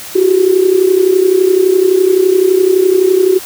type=tone with amplitude modulation; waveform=sine; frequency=373.6 Hz; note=F#4; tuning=17 cents sharp; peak=-3 dBFS; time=0.15-3.39 s; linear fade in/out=10 ms; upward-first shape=sine; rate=31.8 Hz; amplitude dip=75%; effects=white hiss -28 dBFS RMS until 3.45 s + high-pass 60 Hz 12 dB/octave